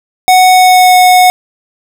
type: tone with pitch glide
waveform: square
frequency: 740 to 731.9 Hz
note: F#5 to F#5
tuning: 0 to -19 cents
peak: -3 dBFS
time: 0.28-1.3 s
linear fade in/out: 0 ms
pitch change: -19 cents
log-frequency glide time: 0.51-0.94 s
effects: none

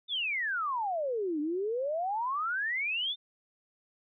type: exponential two-way sweep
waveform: sine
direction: down then up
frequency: 3640 to 289.4 to 3640 Hz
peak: -29 dBFS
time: 0.08-3.16 s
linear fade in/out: 50 ms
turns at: 1.4 s
effects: none

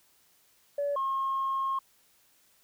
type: tone pair in turn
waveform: sine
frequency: 572 / 1076.7 Hz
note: D5 / C6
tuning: -46 / +49 cents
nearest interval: major seventh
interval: 1095 cents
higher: second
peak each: -26 dBFS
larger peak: neither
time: 0.78-0.96 / 0.96-1.79 s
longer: second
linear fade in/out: 5 ms
effects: tanh soft clip ceiling -23 dBFS + white hiss -65 dBFS RMS until 2.63 s

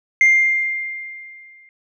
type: tone with exponential decay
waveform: sine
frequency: 2105 Hz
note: C7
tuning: 10 cents sharp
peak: -6 dBFS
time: 0.21-1.69 s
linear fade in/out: 1 ms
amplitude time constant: 320 ms
effects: tanh soft clip ceiling -7 dBFS

